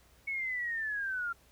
sine linear sweep, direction down, 2217 to 1370 Hz, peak -32 dBFS, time 0.27-1.33 s, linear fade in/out 10 ms, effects added 60 Hz sine -65 dBFS peak until 1.51 s + pink hiss -64 dBFS RMS until 1.51 s

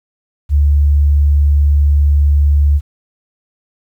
sine tone, 72.4 Hz, D2, 24 cents flat, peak -7 dBFS, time 0.49-2.81 s, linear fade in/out 50 ms, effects 8-bit

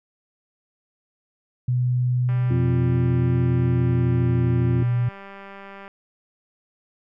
sine tone with pitch glide, 124.5 to 121.45 Hz, B2 to B2, +14 to -29 cents, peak -18 dBFS, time 1.68-5.09 s, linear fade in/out 5 ms, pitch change -43 cents, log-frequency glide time 3.56-4.37 s
click train, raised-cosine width 0.5 ms, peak -26 dBFS, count 708, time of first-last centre 2.29-5.879 s, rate 197 Hz
harmonic tone, 87.31 Hz, F2, in tune, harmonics 1 / 2 / 3 / 4, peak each -28 / -28 / -28 / -28 dBFS, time 2.5-4.83 s, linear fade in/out 5 ms
effects none

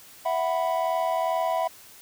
triangle chord, E suspended second, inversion none, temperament just, 659.3 / 741.7 / 988.9 Hz, E5 / F#5 / B5, 0 / +4 / +2 cents, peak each -24 / -26 / -27 dBFS, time 0.25-1.68 s, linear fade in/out 10 ms, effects white hiss -49 dBFS RMS until 2.01 s

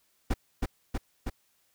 brown noise with echo, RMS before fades -25 dBFS, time 0.3-0.34 s, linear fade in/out 10 ms, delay 320 ms, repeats 3, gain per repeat -2 dB, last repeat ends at 1.3 s, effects white hiss -70 dBFS RMS until 1.74 s

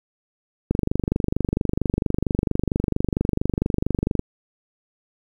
click train, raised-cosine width 3 ms, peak -7 dBFS, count 86, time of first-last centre 0.71-4.194 s, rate 24.4 Hz, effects 8-bit

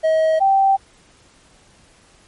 triangle / sine tone pair in turn, 636 / 779.2 Hz, D#5 / G5, +38 / -11 cents, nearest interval major third, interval 351 cents, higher second, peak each -11 dBFS, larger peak neither, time 0.03-0.4 / 0.4-0.77 s, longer neither, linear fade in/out 20 ms, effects pink hiss -52 dBFS RMS until 2.27 s + MP3 48 kbps

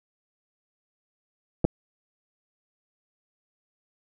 clicks, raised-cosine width 2 ms, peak -10 / -7 dBFS, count 2, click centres 1.644 / 1.65 s, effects none

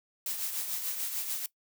blue noise with tremolo, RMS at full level -32 dBFS, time 0.26-1.46 s, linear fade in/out 2 ms, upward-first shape triangle, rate 6.8 Hz, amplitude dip 55%, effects noise-tail reverb RT60 0.1 s tail -19 dB re dry

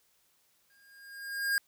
square tone with exponential growth, 1619 Hz, G#6, 45 cents flat, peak -25 dBFS, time 0.7-1.58 s, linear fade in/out 1 ms, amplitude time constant 190 ms, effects white hiss -70 dBFS RMS until 1.67 s

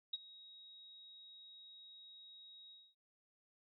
sine tone with ADSR envelope, 3792 Hz, A#7, 29 cents sharp, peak -35 dBFS, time 0.13-2.95 s, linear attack 7 ms, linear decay 29 ms, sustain -20 dB, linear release 240 ms, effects none

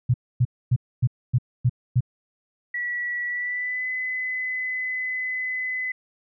sine tone bursts, 123.47 Hz, B2, in tune, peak -15 dBFS, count 7, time 0.09-2.007 s, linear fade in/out 10 ms, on 51 ms, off 260 ms
sine tone with pitch glide, 1941 to 2018 Hz, B6 to B6, -31 to +37 cents, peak -25 dBFS, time 2.74-5.92 s, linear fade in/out 5 ms, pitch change +68 cents, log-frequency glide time 3.26-3.88 s
effects none

